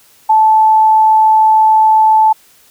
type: tone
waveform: sine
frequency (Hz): 873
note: A5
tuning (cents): -14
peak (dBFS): -5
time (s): 0.29-2.33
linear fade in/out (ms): 10
effects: white hiss -47 dBFS RMS until 2.7 s